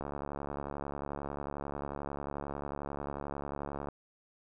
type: click train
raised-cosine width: 1 ms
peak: -24 dBFS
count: 277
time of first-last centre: 0.01-3.886 s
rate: 71.2 Hz
effects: none